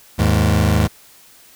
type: tone pair together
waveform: 25% pulse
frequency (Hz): 78.86 / 104.6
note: D#2 / G#2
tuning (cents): +24 / +13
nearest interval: perfect fourth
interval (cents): 489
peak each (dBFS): -12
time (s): 0.18-0.88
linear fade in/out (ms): 20
effects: white hiss -47 dBFS RMS until 1.55 s